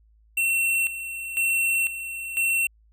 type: tone with tremolo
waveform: square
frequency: 2712 Hz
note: E7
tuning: 49 cents sharp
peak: -21 dBFS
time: 0.37-2.67 s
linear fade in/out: 5 ms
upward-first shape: square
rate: 1 Hz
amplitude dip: 70%
effects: added 54 Hz sine -55 dBFS peak until 2.92 s